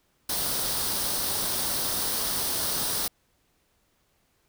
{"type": "noise with comb filter", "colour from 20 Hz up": "white", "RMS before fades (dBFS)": -28, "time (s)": [0.29, 3.08], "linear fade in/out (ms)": 5, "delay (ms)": 0.21, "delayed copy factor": 0.55, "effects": ["pink hiss -69 dBFS RMS until 4.48 s"]}